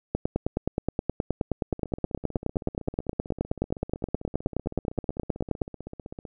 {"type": "two click trains", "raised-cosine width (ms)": 2, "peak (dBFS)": [-24, -11], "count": [72, 53], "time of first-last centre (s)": [[1.73, 6.252], [0.15, 5.618]], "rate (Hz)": [15.7, 9.51], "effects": []}